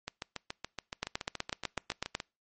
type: two click trains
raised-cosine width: 0.2 ms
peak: -19 / -14 dBFS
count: 16 / 10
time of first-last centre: 0.08-2.202 / 1.03-2.151 s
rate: 7.07 / 8.03 Hz
effects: noise-tail reverb RT60 0.3 s tail -26 dB re dry + MP3 32 kbps